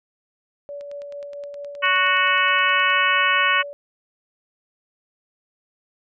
sine tone with tremolo, 573 Hz, D5, 43 cents flat, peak -30 dBFS, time 0.69-3.73 s, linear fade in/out 0 ms, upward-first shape sine, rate 4.5 Hz, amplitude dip 30%
click train, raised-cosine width 0.2 ms, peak -29 dBFS, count 21, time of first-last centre 0.81-2.902 s, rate 9.56 Hz
harmonic tone, 370 Hz, F#4, in tune, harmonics 3 / 4 / 5 / 6 / 7 / 8, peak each -21 / -22 / -23 / -24 / -24 / -25 dBFS, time 1.82-3.63 s, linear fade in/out 20 ms
effects none

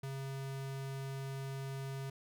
square tone, 135.6 Hz, C#3, 38 cents flat, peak -40 dBFS, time 0.03-2.1 s, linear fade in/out 5 ms, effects none

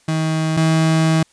35% pulse tone pair in turn, 158.8 / 160.37 Hz, D#3 / E3, +36 / -47 cents, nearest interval unison, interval 17 cents, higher second, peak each -15 / -11 dBFS, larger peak second, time 0.08-0.57 / 0.57-1.23 s, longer second, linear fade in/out 5 ms, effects white hiss -56 dBFS RMS until 1.32 s + resampled to 22050 Hz

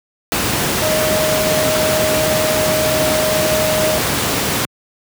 sine tone in noise, 622.3 Hz, D#5, in tune, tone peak -16 dBFS, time 0.82-3.98 s, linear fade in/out 0 ms, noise pink, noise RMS -17 dBFS, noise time 0.32-4.65 s, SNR -2 dB, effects high-pass 100 Hz 12 dB/octave

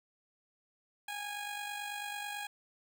15% pulse tone with amplitude modulation, 823 Hz, G#5, 16 cents flat, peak -30 dBFS, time 1.08-2.47 s, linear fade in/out 5 ms, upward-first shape sine, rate 49.1 Hz, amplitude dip 45%, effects none

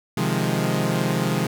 sawtooth chord, F minor seventh, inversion second, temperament equal, 130.81 / 155.56 / 174.61 / 207.7 Hz, C3 / Eb3 / F3 / Ab3, 0 / 0 / 0 / 0 cents, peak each -22 dBFS, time 0.17-1.47 s, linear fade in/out 5 ms, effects none

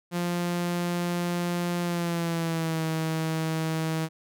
sawtooth tone with pitch glide, 174.61 to 160.12 Hz, F3 to D#3, 0 to +50 cents, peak -22 dBFS, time 0.11-4.09 s, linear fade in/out 50 ms, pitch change -150 cents, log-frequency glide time 1.81-2.85 s, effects none

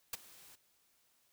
white noise with ADSR envelope, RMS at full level -36 dBFS, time 0.13-0.56 s, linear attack 4 ms, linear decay 22 ms, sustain -22 dB, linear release 14 ms, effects white hiss -73 dBFS RMS until 1.32 s

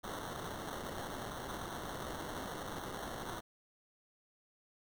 violet noise with sample-and-hold, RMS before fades -43 dBFS, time 0.03-3.41 s, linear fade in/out 20 ms, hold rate 2450 Hz, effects none

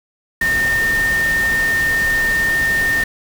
sine tone in noise, 1820 Hz, A#6, 42 cents flat, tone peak -14 dBFS, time 0.41-3.04 s, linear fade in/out 5 ms, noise pink, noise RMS -26 dBFS, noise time 0.41-3.04 s, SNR +9 dB, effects none

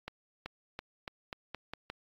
accelerating click train, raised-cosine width 0.3 ms, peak -23 dBFS, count 8, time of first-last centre 0.08-1.9 s, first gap 380 ms, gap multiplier 0.87, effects AAC 32 kbps

